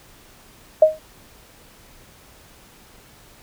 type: tone with exponential decay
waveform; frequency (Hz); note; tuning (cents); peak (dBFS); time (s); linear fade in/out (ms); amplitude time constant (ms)
sine; 625; D#5; +8; -4; 0.82-0.99; 5; 36
effects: pink hiss -49 dBFS RMS until 3.42 s